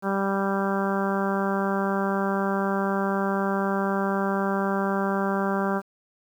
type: harmonic tone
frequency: 196 Hz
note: G3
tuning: in tune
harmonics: 1 / 2 / 3 / 4 / 5 / 6 / 7 / 8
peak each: -26 / -29 / -31 / -32 / -33 / -34 / -34 / -35 dBFS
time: 0.02-5.82 s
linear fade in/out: 50 ms
effects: 9-bit